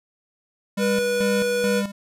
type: tone with tremolo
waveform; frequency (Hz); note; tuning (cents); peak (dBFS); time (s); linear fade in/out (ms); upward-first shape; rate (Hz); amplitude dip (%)
square; 200.2; G3; +37; -23; 0.77-1.92; 10; square; 2.3; 70
type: tone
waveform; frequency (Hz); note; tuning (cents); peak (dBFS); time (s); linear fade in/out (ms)
square; 486.9; B4; -25; -21; 0.78-1.83; 50
effects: resampled to 32000 Hz